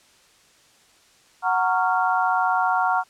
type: chord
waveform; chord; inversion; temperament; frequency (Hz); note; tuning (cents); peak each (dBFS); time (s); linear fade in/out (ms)
sine; Gb major seventh; none; just; 740 / 925 / 1110 / 1387.5; Gb5 / Bb5 / Db6 / F6; 0 / -14 / +2 / -12; -22 / -24 / -26 / -24; 1.42-3.04; 50
effects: white hiss -56 dBFS RMS until 3.09 s + low-pass 8000 Hz 12 dB/octave